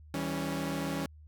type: chord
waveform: sawtooth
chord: C# diminished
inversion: first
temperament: equal with one note detuned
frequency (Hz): 162.26 / 196 / 277.2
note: E3 / G3 / C#4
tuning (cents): -27 / 0 / 0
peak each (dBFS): -32 / -35 / -31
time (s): 0.14-1.06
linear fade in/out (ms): 2
effects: added 76 Hz sine -50 dBFS peak until 1.27 s